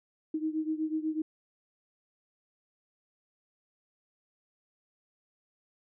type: beating tone pair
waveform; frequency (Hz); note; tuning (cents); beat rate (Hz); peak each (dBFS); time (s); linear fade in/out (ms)
sine; 311.1 / 319.2; D#4 / D#4; 0 / +44; 8.1; -31 / -34; 0.34-1.22; 5
effects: none